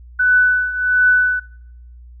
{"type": "tone with tremolo", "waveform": "sine", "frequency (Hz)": 1494, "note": "F#6", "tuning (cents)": 16, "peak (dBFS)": -8, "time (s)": [0.19, 1.4], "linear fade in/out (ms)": 10, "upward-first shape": "triangle", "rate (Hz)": 1.4, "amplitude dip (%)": 80, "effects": ["noise-tail reverb RT60 0.7 s tail -21 dB re dry", "added 60 Hz sine -37 dBFS peak until 2.2 s"]}